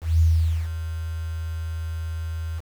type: tone with ADSR envelope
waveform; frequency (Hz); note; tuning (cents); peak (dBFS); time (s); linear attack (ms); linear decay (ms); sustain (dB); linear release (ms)
sine; 81.5; E2; -19; -13; 0.01-2.61; 190; 470; -13; 29
effects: 7-bit